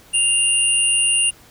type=tone pair together; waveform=sine; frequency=2794 / 9387 Hz; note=F7 / D9; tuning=0 / -2 cents; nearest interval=octave + major sixth; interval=2098 cents; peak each=-17 dBFS; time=0.13-1.31 s; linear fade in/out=20 ms; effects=pink hiss -48 dBFS RMS until 1.5 s